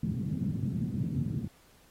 pink band-pass noise, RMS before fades -32 dBFS, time 0.03-1.48 s, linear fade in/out 5 ms, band 110 to 220 Hz, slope 24 dB/octave, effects pink hiss -62 dBFS RMS until 1.9 s + AAC 48 kbps

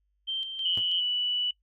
sine tone with tremolo, 3136 Hz, G7, in tune, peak -28 dBFS, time 0.27-1.01 s, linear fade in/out 20 ms, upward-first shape square, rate 3.1 Hz, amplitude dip 50%
sine tone, 2960 Hz, F#7, in tune, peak -25 dBFS, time 0.65-1.51 s, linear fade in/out 5 ms
sawtooth tone with exponential decay, 103.7 Hz, G#2, 2 cents flat, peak -32 dBFS, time 0.77-0.85 s, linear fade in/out 5 ms, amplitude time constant 17 ms
effects noise-tail reverb RT60 0.1 s tail -22 dB re dry + added 50 Hz sine -70 dBFS peak until 1.62 s

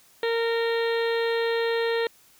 harmonic tone, 461.1 Hz, A#4, 19 cents flat, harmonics 1 / 2 / 3 / 4 / 5 / 6 / 7 / 8 / 9, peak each -23 / -34 / -38 / -32 / -40 / -42 / -40 / -39 / -41 dBFS, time 0.23-2.07 s, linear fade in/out 2 ms, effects white hiss -57 dBFS RMS until 2.39 s

